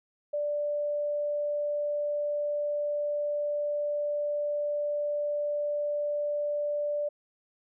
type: tone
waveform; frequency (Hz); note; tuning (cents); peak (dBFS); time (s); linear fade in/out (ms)
sine; 587.3; D5; 0; -27; 0.33-7.09; 10
effects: none